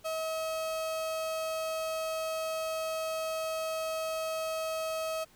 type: tone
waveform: 35% pulse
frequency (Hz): 640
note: D#5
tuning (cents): +49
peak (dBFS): -30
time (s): 0.04-5.25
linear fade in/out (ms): 20
effects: pink hiss -61 dBFS RMS until 5.35 s